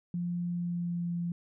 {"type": "tone with pitch glide", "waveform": "sine", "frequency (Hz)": [174.61, 172.31], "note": ["F3", "F3"], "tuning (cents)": [0, -23], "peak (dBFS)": -30, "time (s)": [0.14, 1.32], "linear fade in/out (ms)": 2, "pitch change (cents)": -23, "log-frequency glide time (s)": [0.47, 1.14], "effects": []}